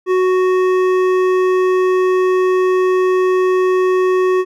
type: tone with hard clipping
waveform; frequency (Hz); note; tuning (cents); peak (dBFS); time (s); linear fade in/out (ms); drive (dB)
triangle; 370; F#4; 0; -13; 0.06-4.45; 50; 15
effects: none